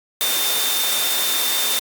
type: tone in noise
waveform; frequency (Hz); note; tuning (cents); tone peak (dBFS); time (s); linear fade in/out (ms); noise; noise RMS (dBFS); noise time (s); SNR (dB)
sine; 3605; A7; +41; -23; 0.21-1.79; 0; white; -21; 0.21-1.79; -5
effects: high-pass 300 Hz 12 dB/octave + Opus 48 kbps